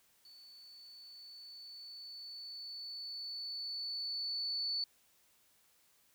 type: tone with level ramp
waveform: sine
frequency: 4471 Hz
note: C#8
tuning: 14 cents sharp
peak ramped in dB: -55 to -33 dBFS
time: 0.25-4.84 s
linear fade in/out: 2 ms
effects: white hiss -70 dBFS RMS until 6.14 s